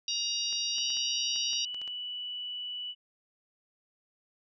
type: harmonic tone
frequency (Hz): 943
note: A#5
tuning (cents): +20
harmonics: 3 / 4 / 5 / 6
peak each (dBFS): -35 / -35 / -35 / -35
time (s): 0.08-1.65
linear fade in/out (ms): 2
type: clicks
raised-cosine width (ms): 0.2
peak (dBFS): -30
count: 9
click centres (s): 0.527 / 0.783 / 0.903 / 0.97 / 1.36 / 1.532 / 1.745 / 1.816 / 1.877
type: tone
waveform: sine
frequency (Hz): 2960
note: F#7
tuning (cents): 0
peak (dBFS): -35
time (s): 0.73-2.95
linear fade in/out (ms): 50
effects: none